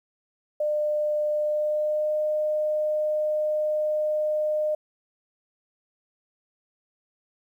sine tone with pitch glide, 601 to 609.7 Hz, D5 to D#5, +40 to -35 cents, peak -22 dBFS, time 0.6-4.75 s, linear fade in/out 5 ms, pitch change +25 cents, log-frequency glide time 1.38-2.16 s, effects 10-bit

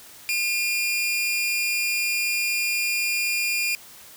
sawtooth tone pair together, 2416 / 2687 Hz, D7 / E7, +48 / +33 cents, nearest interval major second, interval 185 cents, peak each -19 / -30 dBFS, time 0.29-3.75 s, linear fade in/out 0 ms, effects white hiss -46 dBFS RMS until 4.16 s

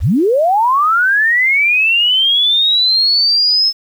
sine linear sweep, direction up, 38.89 to 5250 Hz, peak -9 dBFS, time 0-3.73 s, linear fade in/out 50 ms, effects 7-bit

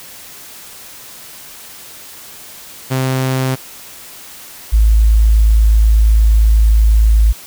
sawtooth / sine tone pair in turn, 130.81 / 54.18 Hz, C3 / A1, 0 / -26 cents, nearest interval octave + minor third, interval 1526 cents, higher first, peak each -10 / -6 dBFS, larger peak second, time 2.9-3.56 / 4.72-7.33 s, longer second, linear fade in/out 20 ms, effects white hiss -35 dBFS RMS until 7.46 s

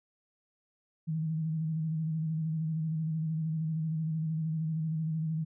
sine tone with vibrato, 158.9 Hz, D#3, 37 cents sharp, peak -29 dBFS, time 1.07-5.45 s, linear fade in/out 20 ms, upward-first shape square, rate 13 Hz, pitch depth 34 cents each way, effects none

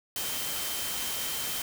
sine tone in noise, 3122 Hz, G7, 8 cents flat, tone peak -40 dBFS, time 0.16-1.62 s, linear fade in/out 2 ms, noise white, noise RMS -33 dBFS, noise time 0.16-1.62 s, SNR -10 dB, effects none

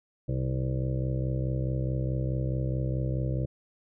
harmonic tone, 64.7 Hz, C2, 19 cents flat, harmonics 1 / 2 / 3 / 5 / 6 / 7 / 8 / 9, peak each -33 / -28 / -39 / -38 / -46 / -44 / -40 / -43 dBFS, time 0.28-3.46 s, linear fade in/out 10 ms, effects none

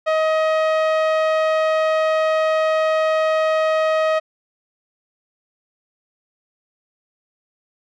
sawtooth tone with low-pass filter, 631 Hz, D#5, 24 cents sharp, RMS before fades -18 dBFS, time 0.06-4.2 s, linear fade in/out 20 ms, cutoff 2500 Hz, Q 0.55, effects none

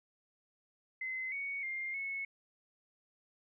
sine tone with pitch steps, 2052 / 2229 / 2112 / 2197 Hz, C7 / C#7 / C7 / C#7, -34 / +9 / +16 / -16 cents, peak -36 dBFS, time 1.01-2.25 s, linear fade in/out 5 ms, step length 310 ms, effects none

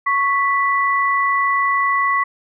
sine tone pair together, 1108.7 / 1975.5 Hz, C#6 / B6, 0 / 0 cents, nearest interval minor seventh, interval 1000 cents, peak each -16 / -19 dBFS, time 0.06-2.24 s, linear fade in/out 10 ms, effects none

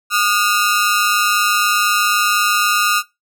sawtooth ring-modulated tone, 1328 Hz, E6, 12 cents sharp, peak -6 dBFS, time 0.1-3.03 s, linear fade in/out 50 ms, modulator 103 Hz, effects noise-tail reverb RT60 0.2 s tail -19 dB re dry

